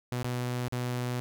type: tone with dropouts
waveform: sawtooth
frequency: 123.47 Hz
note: B2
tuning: in tune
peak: -26 dBFS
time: 0.12-1.2 s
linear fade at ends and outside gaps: 0 ms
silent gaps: 0.229-0.245 / 0.682-0.724 s
effects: none